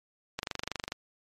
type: click train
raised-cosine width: 0.2 ms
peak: -15 dBFS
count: 14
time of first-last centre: 0.39-0.921 s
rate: 24.5 Hz
effects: MP3 64 kbps